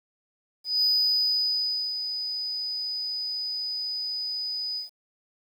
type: tone with ADSR envelope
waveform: sine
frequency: 4978 Hz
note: D#8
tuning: in tune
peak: -17 dBFS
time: 0.64-4.9 s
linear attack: 190 ms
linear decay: 1100 ms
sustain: -11 dB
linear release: 130 ms
effects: tanh soft clip ceiling -18 dBFS + 9-bit